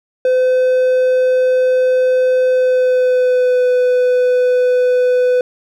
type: tone with pitch glide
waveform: triangle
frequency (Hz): 510 to 499.5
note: C5 to B4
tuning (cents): -44 to +20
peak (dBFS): -8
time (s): 0.25-5.41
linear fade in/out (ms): 2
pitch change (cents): -36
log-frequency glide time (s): 2.51-3.68
effects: none